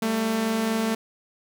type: tone pair together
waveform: sawtooth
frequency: 199 / 223.4 Hz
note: G3 / A3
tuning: +26 / +27 cents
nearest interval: major second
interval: 201 cents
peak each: -28 / -19 dBFS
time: 0.02-0.95 s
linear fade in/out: 5 ms
effects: none

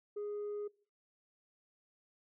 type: tone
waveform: sine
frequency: 414.1 Hz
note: G#4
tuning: 5 cents flat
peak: -35 dBFS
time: 0.16-0.68 s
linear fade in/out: 10 ms
effects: noise-tail reverb RT60 0.5 s tail -25 dB re dry + tanh soft clip ceiling -36 dBFS

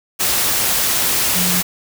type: tone in noise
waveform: sine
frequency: 178.7 Hz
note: F3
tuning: 40 cents sharp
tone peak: -21 dBFS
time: 1.35-1.62 s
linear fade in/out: 20 ms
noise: white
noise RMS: -17 dBFS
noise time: 0.19-1.63 s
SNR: -7 dB
effects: none

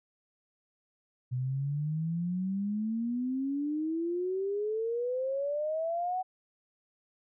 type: exponential sweep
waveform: sine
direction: up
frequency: 123.6 to 754 Hz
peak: -29 dBFS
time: 1.31-6.23 s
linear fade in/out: 20 ms
effects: none

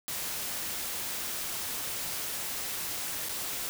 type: noise with dropouts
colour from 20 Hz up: white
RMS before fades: -35 dBFS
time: 0.08-3.69 s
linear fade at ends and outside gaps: 0 ms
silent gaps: 3.287-3.293 s
effects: none

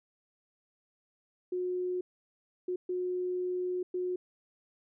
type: tone bursts at uneven times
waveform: sine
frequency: 362.6 Hz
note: F#4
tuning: 35 cents flat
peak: -30 dBFS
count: 4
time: 1.52-2.01 / 2.68-2.76 / 2.89-3.83 / 3.94-4.16 s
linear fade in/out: 5 ms
effects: none

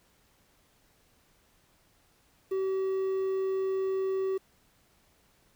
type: tone with quantisation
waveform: triangle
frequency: 382.5 Hz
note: G4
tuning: 42 cents flat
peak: -25 dBFS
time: 2.51-4.38 s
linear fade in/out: 10 ms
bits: 9
effects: pink hiss -66 dBFS RMS until 5.55 s

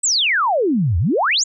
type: exponential two-way sweep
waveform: sine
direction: down then up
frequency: 8372 to 77.78 to 7540 Hz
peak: -14 dBFS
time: 0.03-1.44 s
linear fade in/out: 10 ms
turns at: 0.98 s
effects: none

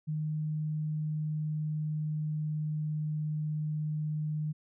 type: tone with pitch glide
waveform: sine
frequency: 153.8 to 152.74 Hz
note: D#3 to D#3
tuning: -20 to -32 cents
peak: -30 dBFS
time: 0.07-4.53 s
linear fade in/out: 20 ms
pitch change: -12 cents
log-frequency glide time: 0.34-3.21 s
effects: none

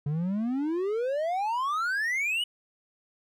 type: exponential sweep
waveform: triangle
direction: up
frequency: 140.9 to 2994 Hz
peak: -24 dBFS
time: 0.06-2.44 s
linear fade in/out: 5 ms
effects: none

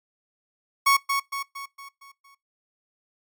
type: tone with echo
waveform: 30% pulse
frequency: 1108.7 Hz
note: C#6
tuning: in tune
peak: -13 dBFS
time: 0.86-0.97 s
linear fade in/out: 10 ms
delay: 230 ms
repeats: 6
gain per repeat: -6 dB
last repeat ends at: 2.35 s
effects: noise-tail reverb RT60 0.2 s tail -22 dB re dry + MP3 96 kbps

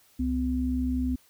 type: tone pair together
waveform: sine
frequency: 67.3 / 253.6 Hz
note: C2 / B3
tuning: +49 / +46 cents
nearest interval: octave + major seventh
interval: 2297 cents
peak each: -29 / -26 dBFS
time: 0.19-1.16 s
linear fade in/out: 10 ms
effects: white hiss -61 dBFS RMS until 1.29 s

